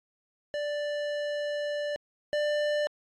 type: tone pair in turn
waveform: square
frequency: 587.3 / 593.1 Hz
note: D5 / D5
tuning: 0 / +17 cents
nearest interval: unison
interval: 17 cents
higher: second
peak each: -30 / -26 dBFS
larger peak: second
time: 0.54-1.96 / 2.33-2.87 s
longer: first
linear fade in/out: 0 ms
effects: low-pass 4000 Hz 12 dB/octave + AAC 64 kbps